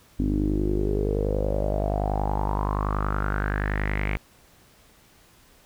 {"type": "tone with low-pass filter sweep", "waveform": "sawtooth", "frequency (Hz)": 50.6, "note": "G#1", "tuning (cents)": -44, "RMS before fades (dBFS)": -25, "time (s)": [0.19, 4.17], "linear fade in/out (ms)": 0, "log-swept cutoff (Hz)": [270, 2300], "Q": 6.8, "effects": ["pink hiss -56 dBFS RMS until 5.65 s"]}